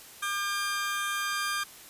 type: tone pair together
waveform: sawtooth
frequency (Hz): 1199.7 / 1600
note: D6 / G6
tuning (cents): +37 / +35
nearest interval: perfect fourth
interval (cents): 498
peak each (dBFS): -28 / -28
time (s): 0.22-1.64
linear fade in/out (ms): 10
effects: white hiss -49 dBFS RMS until 1.89 s + resampled to 32000 Hz